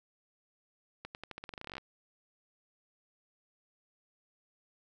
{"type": "accelerating click train", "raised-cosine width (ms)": 0.3, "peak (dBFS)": -26, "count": 18, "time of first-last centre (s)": [1.05, 1.781], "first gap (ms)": 99, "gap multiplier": 0.88, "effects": []}